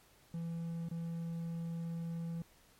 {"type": "tone with dropouts", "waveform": "triangle", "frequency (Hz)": 167.1, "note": "E3", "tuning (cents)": 24, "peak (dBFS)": -35, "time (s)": [0.34, 2.42], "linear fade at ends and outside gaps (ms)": 2, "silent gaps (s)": [0.887, 0.912], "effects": ["pink hiss -65 dBFS RMS until 2.79 s", "MP3 64 kbps"]}